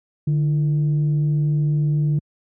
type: tone with frequency modulation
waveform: sine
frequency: 149.3 Hz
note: D3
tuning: 29 cents sharp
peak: -15 dBFS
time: 0.27-2.19 s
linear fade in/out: 5 ms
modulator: 185 Hz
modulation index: 0.24
effects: tanh soft clip ceiling -11 dBFS + high-pass 80 Hz 12 dB/octave